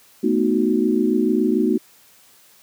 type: chord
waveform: sine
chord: B dominant seventh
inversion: third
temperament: equal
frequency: 220 / 246.9 / 311.1 / 370 Hz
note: A3 / B3 / D#4 / F#4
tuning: 0 / 0 / 0 / 0 cents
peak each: -21 dBFS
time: 0.23-1.78 s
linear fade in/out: 10 ms
effects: white hiss -52 dBFS RMS until 2.62 s + high-pass 100 Hz 12 dB/octave